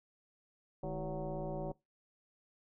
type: tone with frequency modulation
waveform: sine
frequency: 207.7 Hz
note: G#3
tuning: in tune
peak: -36 dBFS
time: 0.83-1.72 s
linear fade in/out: 5 ms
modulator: 179 Hz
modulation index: 3
effects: noise-tail reverb RT60 0.2 s tail -21 dB re dry